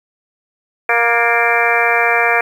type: harmonic tone with a mistuned harmonic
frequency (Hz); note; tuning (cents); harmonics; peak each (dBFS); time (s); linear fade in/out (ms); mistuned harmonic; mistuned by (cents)
234.9; A#3; +13; 2 / 3 / 4 / 5 / 6 / 7 / 8 / 9 / 10; -20 / -18 / -22 / -22 / -21 / -19 / -21 / -22 / -17; 0.89-2.41; 2; 8; -51
effects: 7-bit